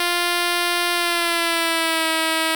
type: tone with pitch glide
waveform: 5% pulse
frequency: 349.2 to 322.1 Hz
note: F4 to E4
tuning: 0 to -40 cents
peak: -7 dBFS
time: 0-2.55 s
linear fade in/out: 2 ms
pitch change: -140 cents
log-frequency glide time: 0.93-2.08 s
effects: 7-bit